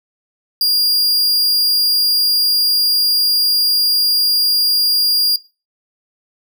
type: tone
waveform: 45% pulse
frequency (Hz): 4816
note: D8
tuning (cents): +43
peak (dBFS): -11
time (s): 0.61-5.36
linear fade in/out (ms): 2
effects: noise-tail reverb RT60 0.3 s tail -21 dB re dry